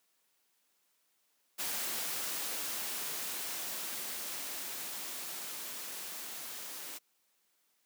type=noise with level ramp; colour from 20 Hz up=white; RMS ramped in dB=-36 to -44 dBFS; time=1.58-6.99 s; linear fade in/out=20 ms; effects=white hiss -75 dBFS RMS until 7.85 s + high-pass 200 Hz 12 dB/octave